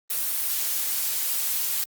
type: noise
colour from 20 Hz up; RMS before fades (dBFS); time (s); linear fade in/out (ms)
blue; -26; 0.1-1.84; 2
effects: Opus 32 kbps